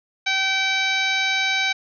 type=harmonic tone with a mistuned harmonic; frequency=770 Hz; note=G5; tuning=31 cents flat; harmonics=1 / 2 / 3 / 4 / 5 / 6 / 7 / 8; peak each=-29 / -26 / -22 / -32 / -25 / -34 / -36 / -37 dBFS; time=0.26-1.73 s; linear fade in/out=10 ms; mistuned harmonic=8; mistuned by=+32 cents; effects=none